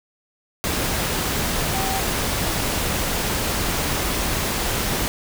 sine tone in noise, 770 Hz, G5, 31 cents flat, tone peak -26 dBFS, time 1.74-2 s, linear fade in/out 0 ms, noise pink, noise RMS -23 dBFS, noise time 0.64-5.08 s, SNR -6 dB, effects none

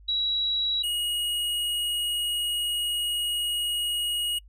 sine / square tone pair in turn, 3889 / 2888 Hz, B7 / F#7, -27 / -43 cents, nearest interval perfect fourth, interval 516 cents, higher first, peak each -23 / -26 dBFS, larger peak first, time 0.08-0.83 / 0.83-4.39 s, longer second, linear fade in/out 10 ms, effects noise-tail reverb RT60 0.1 s tail -26 dB re dry + added 50 Hz sine -48 dBFS peak until 4.48 s

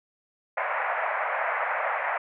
pink band-pass noise, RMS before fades -28 dBFS, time 0.57-2.18 s, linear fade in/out 5 ms, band 580 to 2200 Hz, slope 48 dB/octave, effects none

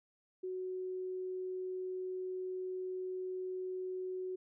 sine tone, 370.5 Hz, F#4, 2 cents sharp, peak -37 dBFS, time 0.43-4.36 s, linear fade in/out 10 ms, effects none

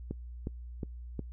click train, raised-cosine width 3 ms, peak -22 dBFS, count 4, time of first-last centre 0.11-1.193 s, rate 2.77 Hz, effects noise-tail reverb RT60 0.1 s tail -23 dB re dry + added 60 Hz sine -41 dBFS peak until 1.32 s

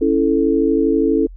sine chord, A major, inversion first, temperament equal, 277.2 / 329.6 / 440 Hz, C#4 / E4 / A4, 0 / 0 / 0 cents, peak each -17 dBFS, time 0.01-1.27 s, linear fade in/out 10 ms, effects added 43 Hz sine -33 dBFS peak until 1.36 s

